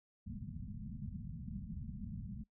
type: low-pass noise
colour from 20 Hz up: white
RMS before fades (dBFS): -45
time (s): 0.26-2.44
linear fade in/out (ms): 10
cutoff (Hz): 230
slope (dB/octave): 96
effects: noise-tail reverb RT60 0.1 s tail -21 dB re dry